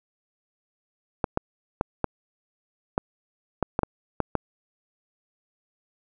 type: clicks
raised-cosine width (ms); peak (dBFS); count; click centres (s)
1; -8; 10; 1.242 / 1.374 / 1.811 / 2.043 / 2.979 / 3.627 / 3.791 / 3.833 / 4.203 / 4.353
effects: none